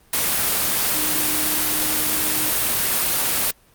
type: tone in noise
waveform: sine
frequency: 307.4 Hz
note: D#4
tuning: 21 cents flat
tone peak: -31 dBFS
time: 0.94-2.51 s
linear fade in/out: 5 ms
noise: white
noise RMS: -20 dBFS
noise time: 0.13-3.51 s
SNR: -14 dB
effects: pink hiss -55 dBFS RMS until 3.74 s + Opus 32 kbps